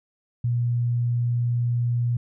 sine tone, 120.1 Hz, B2, 48 cents flat, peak -20 dBFS, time 0.44-2.17 s, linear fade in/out 5 ms, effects none

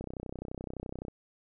click train, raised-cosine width 2 ms, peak -25 dBFS, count 35, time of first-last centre 0.01-1.083 s, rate 31.7 Hz, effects none

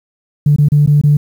sine tone with dropouts, 146.83 Hz, D3, in tune, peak -5 dBFS, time 0.46-1.17 s, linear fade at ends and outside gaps 5 ms, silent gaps 0.562-0.584 / 0.686-0.719 / 0.862-0.874 / 1.014-1.036 s, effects tanh soft clip ceiling -1 dBFS + 7-bit

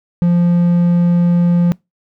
triangle tone, 173.8 Hz, F3, 8 cents flat, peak -7 dBFS, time 0.22-1.72 s, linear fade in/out 0 ms, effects noise-tail reverb RT60 0.2 s tail -24 dB re dry

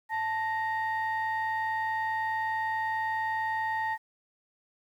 sine tone pair together, 880 / 1864.7 Hz, A5 / A#6, 0 / 0 cents, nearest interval octave + minor second, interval 1300 cents, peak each -28 / -31 dBFS, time 0.09-3.98 s, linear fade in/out 50 ms, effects tanh soft clip ceiling -23 dBFS + 10-bit

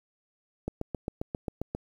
click train, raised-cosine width 2 ms, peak -18 dBFS, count 9, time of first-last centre 0.68-1.75 s, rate 7.48 Hz, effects 9-bit

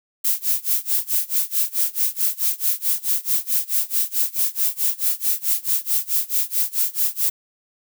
violet noise with tremolo, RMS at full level -18 dBFS, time 0.24-7.3 s, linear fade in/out 10 ms, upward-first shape sine, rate 4.6 Hz, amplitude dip 95%, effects none

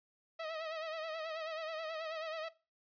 sawtooth tone with vibrato, 639 Hz, D#5, 46 cents sharp, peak -35 dBFS, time 0.39-2.49 s, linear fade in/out 10 ms, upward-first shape sine, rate 9.3 Hz, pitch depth 59 cents each way, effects noise-tail reverb RT60 0.3 s tail -19 dB re dry + resampled to 11025 Hz

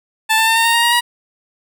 15% pulse tone with pitch steps, 880 / 890.7 / 901.6 / 912.6 / 923.8 / 935 / 946.4 / 958 Hz, A5 / A5 / A5 / A#5 / A#5 / A#5 / A#5 / A#5, 0 / +21 / +42 / -37 / -16 / +5 / +26 / +47 cents, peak -5 dBFS, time 0.29-1.01 s, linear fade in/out 20 ms, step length 90 ms, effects none

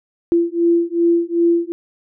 sine beating tone pair, 338.9 / 341.5 Hz, E4 / F4, +48 / -39 cents, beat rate 2.6 Hz, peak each -16 dBFS, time 0.32-1.72 s, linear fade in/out 0 ms, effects none

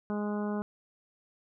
harmonic tone with a mistuned harmonic, 207.7 Hz, G#3, in tune, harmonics 1 / 2 / 3 / 4 / 5 / 6 / 7, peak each -31 / -37 / -41 / -43 / -45 / -47 / -48 dBFS, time 0.1-0.62 s, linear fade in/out 0 ms, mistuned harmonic 7, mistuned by +17 cents, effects none

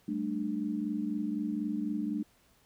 sine chord, G suspended second, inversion none, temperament equal with one note detuned, 196 / 220 / 297.4 Hz, G3 / A3 / D4, 0 / 0 / +22 cents, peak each -37 / -34 / -34 dBFS, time 0.08-2.23 s, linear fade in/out 5 ms, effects pink hiss -66 dBFS RMS until 2.65 s

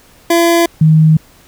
25% pulse / sine tone pair in turn, 338.7 / 157.19 Hz, E4 / D#3, +47 / +18 cents, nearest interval octave + minor second, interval 1329 cents, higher first, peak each -4 dBFS, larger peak neither, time 0.3-0.66 / 0.81-1.17 s, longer neither, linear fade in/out 5 ms, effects pink hiss -45 dBFS RMS until 1.47 s

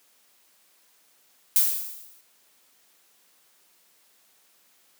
violet noise with exponential decay, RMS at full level -17 dBFS, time 1.56-2.21 s, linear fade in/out 1 ms, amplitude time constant 140 ms, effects white hiss -62 dBFS RMS until 4.99 s + high-pass 200 Hz 12 dB/octave

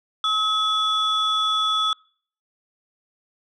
sine tone pair together, 1284 / 3428 Hz, E6 / A7, -46 / -46 cents, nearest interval octave + perfect fourth, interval 1700 cents, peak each -20 dBFS, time 0.24-1.93 s, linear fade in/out 2 ms, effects noise-tail reverb RT60 0.5 s tail -25 dB re dry + tanh soft clip ceiling -15 dBFS

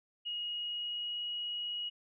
sine tone with pitch glide, 2883 to 2901 Hz, F#7 to F#7, -46 to -35 cents, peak -35 dBFS, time 0.25-1.9 s, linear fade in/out 20 ms, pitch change +11 cents, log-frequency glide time 0.44-1.24 s, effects none

